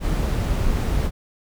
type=noise; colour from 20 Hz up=brown; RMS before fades=-21 dBFS; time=0-1.11 s; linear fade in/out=50 ms; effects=none

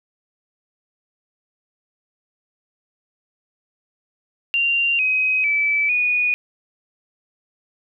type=tone with pitch steps; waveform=sine; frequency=2774 / 2526 / 2308 / 2464 Hz; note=F7 / D#7 / D7 / D#7; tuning=-12 / +26 / -31 / -17 cents; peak=-16 dBFS; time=4.54-6.34 s; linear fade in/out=0 ms; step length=450 ms; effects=none

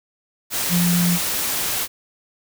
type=tone in noise; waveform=sine; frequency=174.61 Hz; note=F3; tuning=in tune; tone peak=-16 dBFS; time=0.69-1.19 s; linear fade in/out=50 ms; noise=white; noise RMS=-23 dBFS; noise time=0.5-1.88 s; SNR=+4 dB; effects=none

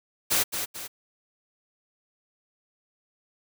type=noise with echo; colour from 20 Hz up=white; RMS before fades=-23 dBFS; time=0.3-0.44 s; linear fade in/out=20 ms; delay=220 ms; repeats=2; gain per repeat=-7 dB; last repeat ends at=0.88 s; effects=none

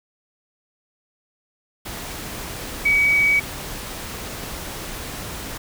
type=tone in noise; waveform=sine; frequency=2268 Hz; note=C#7; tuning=39 cents sharp; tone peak=-14 dBFS; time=2.85-3.4 s; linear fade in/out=10 ms; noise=pink; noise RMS=-32 dBFS; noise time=1.85-5.58 s; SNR=+15 dB; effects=none

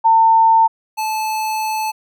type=tone pair in turn; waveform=sine / square; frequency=900 / 869.8 Hz; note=A5 / A5; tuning=+39 / -20 cents; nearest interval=minor second; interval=59 cents; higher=first; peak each=-8 / -19 dBFS; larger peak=first; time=0.04-0.68 / 0.97-1.92 s; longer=second; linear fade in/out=20 ms; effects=none

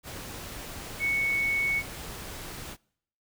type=tone in noise; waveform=sine; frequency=2217 Hz; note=C#7; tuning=in tune; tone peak=-24 dBFS; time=0.99-1.83 s; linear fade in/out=50 ms; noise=pink; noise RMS=-40 dBFS; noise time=0.03-2.77 s; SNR=+13 dB; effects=noise-tail reverb RT60 0.7 s tail -26 dB re dry

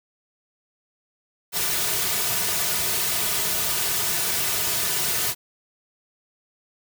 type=noise with comb filter; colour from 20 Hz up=white; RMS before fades=-24 dBFS; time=1.52-5.35 s; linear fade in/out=50 ms; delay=3.7 ms; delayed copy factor=-0.85; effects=none

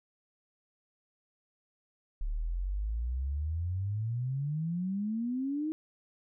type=exponential sweep; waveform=sine; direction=up; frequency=35.09 to 318.7 Hz; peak=-30 dBFS; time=2.21-5.72 s; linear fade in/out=0 ms; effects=none

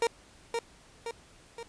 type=tone with echo; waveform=30% pulse; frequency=464.8 Hz; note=A#4; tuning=5 cents flat; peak=-21 dBFS; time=0.02-0.07 s; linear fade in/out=2 ms; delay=520 ms; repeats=3; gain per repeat=-5 dB; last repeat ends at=1.63 s; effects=pink hiss -57 dBFS RMS until 1.68 s + resampled to 22050 Hz

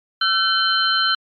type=tone cluster; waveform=sine; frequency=1343 / 1528 / 3069 / 4139 Hz; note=E6 / G6 / G7 / C8; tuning=+32 / -45 / -37 / -20 cents; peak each=-21 dBFS; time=0.21-1.15 s; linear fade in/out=5 ms; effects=MP3 64 kbps

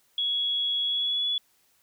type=tone with pitch glide; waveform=sine; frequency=3348 to 3408 Hz; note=G#7 to G#7; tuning=+13 to +44 cents; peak=-24 dBFS; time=0.18-1.38 s; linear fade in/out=2 ms; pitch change=+31 cents; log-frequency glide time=0.85-1.27 s; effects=white hiss -66 dBFS RMS until 1.82 s

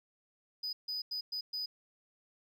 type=tone bursts at uneven times; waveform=sine; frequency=4978 Hz; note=D#8; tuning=in tune; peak=-32 dBFS; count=5; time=0.63-0.73 / 0.88-1.02 / 1.11-1.21 / 1.32-1.41 / 1.53-1.66 s; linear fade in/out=10 ms; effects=tanh soft clip ceiling -34 dBFS + 12-bit

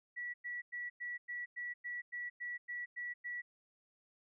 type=tone bursts; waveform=sine; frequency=1942 Hz; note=B6; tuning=30 cents flat; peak=-39 dBFS; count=12; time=0.16-3.42 s; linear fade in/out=20 ms; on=180 ms; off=100 ms; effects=none

